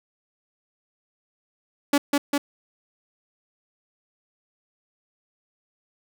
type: tone with echo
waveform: sawtooth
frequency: 285.5 Hz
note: D4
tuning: 49 cents flat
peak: -12 dBFS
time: 1.93-1.98 s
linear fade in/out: 5 ms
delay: 200 ms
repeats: 2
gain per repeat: -2 dB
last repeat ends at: 2.38 s
effects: none